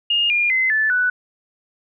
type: tone with pitch steps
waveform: sine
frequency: 2838 / 2414 / 2054 / 1747 / 1486.1 Hz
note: F7 / D7 / C7 / A6 / F#6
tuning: +27 / +47 / -33 / -13 / +7 cents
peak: -15 dBFS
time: 0.1-1.1 s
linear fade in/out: 5 ms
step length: 200 ms
effects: none